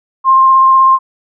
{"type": "tone with vibrato", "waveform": "sine", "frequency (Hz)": 1058, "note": "C6", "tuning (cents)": 19, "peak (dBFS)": -4, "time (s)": [0.24, 0.99], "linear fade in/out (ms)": 50, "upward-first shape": "sine", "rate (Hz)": 16, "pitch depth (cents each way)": 11, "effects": []}